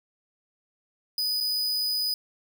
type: tone with dropouts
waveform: 45% pulse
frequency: 4978 Hz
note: D#8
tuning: in tune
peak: -24 dBFS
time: 1.18-2.14 s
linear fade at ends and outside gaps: 2 ms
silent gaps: 1.404-1.408 s
effects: none